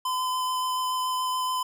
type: tone with vibrato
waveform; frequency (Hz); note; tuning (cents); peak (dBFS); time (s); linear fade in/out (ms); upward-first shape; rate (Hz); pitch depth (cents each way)
square; 1018; C6; -48; -26; 0.05-1.63; 5; sine; 7; 9
effects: none